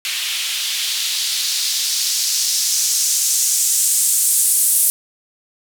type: noise with band-pass filter sweep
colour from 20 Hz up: blue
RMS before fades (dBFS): -18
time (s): 0.05-4.9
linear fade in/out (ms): 0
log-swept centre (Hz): 2800 to 10000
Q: 1.8
effects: none